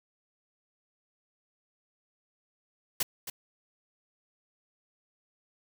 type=noise with echo; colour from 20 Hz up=white; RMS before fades=-28 dBFS; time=3-3.03 s; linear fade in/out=5 ms; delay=270 ms; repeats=1; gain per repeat=-10 dB; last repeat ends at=3.3 s; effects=none